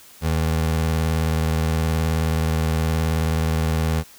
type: tone with vibrato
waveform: 25% pulse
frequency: 80 Hz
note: D#2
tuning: 49 cents sharp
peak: -15 dBFS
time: 0.21-4.04 s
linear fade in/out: 50 ms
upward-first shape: triangle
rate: 19 Hz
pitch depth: 59 cents each way
effects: white hiss -47 dBFS RMS until 4.18 s